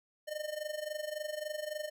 square tone with amplitude modulation, 607 Hz, D#5, 43 cents flat, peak -34 dBFS, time 0.27-1.9 s, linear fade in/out 20 ms, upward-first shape sine, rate 23.6 Hz, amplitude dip 80%, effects none

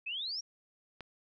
sine exponential sweep, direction up, 2489 to 5740 Hz, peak -35 dBFS, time 0.06-0.41 s, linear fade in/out 10 ms
click, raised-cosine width 0.3 ms, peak -28 dBFS, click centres 1.007 s
effects none

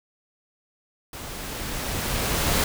pink noise with level ramp, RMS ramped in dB -37 to -21 dBFS, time 1.13-2.64 s, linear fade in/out 2 ms, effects none

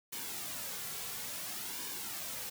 white noise with flanger, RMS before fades -41 dBFS, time 0.12-2.5 s, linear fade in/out 10 ms, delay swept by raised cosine 1.5 to 3.3 ms, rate 0.58 Hz, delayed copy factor -0.6, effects none

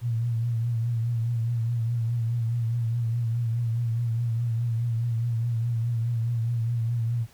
sine tone with vibrato, 116.54 Hz, A#2, in tune, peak -23 dBFS, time 0.01-7.27 s, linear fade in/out 50 ms, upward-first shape triangle, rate 4.8 Hz, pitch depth 62 cents each way, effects pink hiss -56 dBFS RMS until 7.33 s

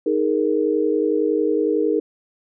sine chord, D# suspended fourth, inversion none, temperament equal with one note detuned, 312.2 / 415.3 / 466.2 Hz, D#4 / G#4 / A#4, +6 / 0 / 0 cents, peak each -21 dBFS, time 0.06-2 s, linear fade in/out 5 ms, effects none

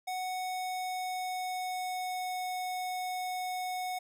square tone with pitch glide, 740 to 734.9 Hz, F#5 to F#5, 0 to -12 cents, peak -34 dBFS, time 0.07-3.99 s, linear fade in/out 10 ms, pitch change -12 cents, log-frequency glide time 0.32-2.45 s, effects none

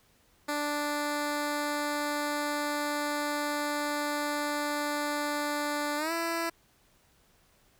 10% pulse tone with pitch glide, 293.7 to 333.5 Hz, D4 to E4, 0 to +20 cents, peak -21 dBFS, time 0.48-6.5 s, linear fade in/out 10 ms, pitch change +220 cents, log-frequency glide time 5.97-6.12 s, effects pink hiss -65 dBFS RMS until 7.79 s

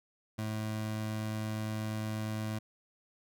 25% pulse tone, 108.5 Hz, A2, 24 cents flat, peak -30 dBFS, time 0.38-2.59 s, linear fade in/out 10 ms, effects none

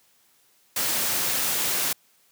white noise, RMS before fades -25 dBFS, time 0.76-1.93 s, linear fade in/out 5 ms, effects white hiss -62 dBFS RMS until 2.31 s + high-pass 100 Hz 12 dB/octave

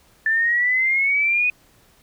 sine exponential sweep, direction up, 1760 to 2500 Hz, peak -16 dBFS, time 0.26-1.5 s, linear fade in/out 2 ms, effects pink hiss -56 dBFS RMS until 2.02 s

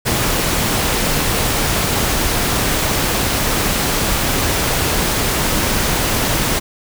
pink noise, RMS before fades -17 dBFS, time 0.05-6.6 s, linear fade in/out 20 ms, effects none

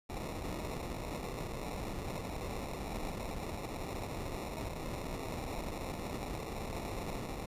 pink noise with sample-and-hold, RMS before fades -40 dBFS, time 0.09-7.46 s, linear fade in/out 10 ms, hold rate 1575 Hz, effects resampled to 32000 Hz

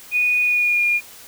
sine tone with pitch glide, 2469 to 2421 Hz, D#7 to D#7, -14 to -48 cents, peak -15 dBFS, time 0.11-1.01 s, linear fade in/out 50 ms, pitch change -34 cents, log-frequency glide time 0.43-0.83 s, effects white hiss -42 dBFS RMS until 1.27 s

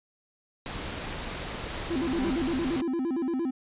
pink noise, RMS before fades -35 dBFS, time 0.66-2.81 s, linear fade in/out 0 ms
30% pulse tone with exponential growth, 195.9 Hz, G3, 1 cent flat, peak -27 dBFS, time 1.85-2.3 s, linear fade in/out 2 ms, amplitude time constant 97 ms
triangle tone with vibrato, 296.1 Hz, D4, 14 cents sharp, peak -24 dBFS, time 1.9-3.51 s, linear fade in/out 10 ms, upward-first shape square, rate 8.7 Hz, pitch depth 230 cents each way
effects resampled to 8000 Hz

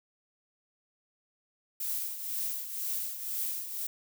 violet noise with tremolo, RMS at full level -32 dBFS, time 1.8-3.87 s, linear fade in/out 5 ms, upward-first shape triangle, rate 2 Hz, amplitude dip 65%, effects none

